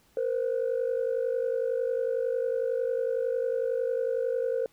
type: tone pair together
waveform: sine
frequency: 466.2 / 517.2 Hz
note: A#4 / C5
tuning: 0 / -20 cents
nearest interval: major second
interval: 180 cents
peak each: -27 dBFS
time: 0.17-4.66 s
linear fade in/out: 2 ms
effects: tanh soft clip ceiling -21 dBFS + pink hiss -64 dBFS RMS until 4.72 s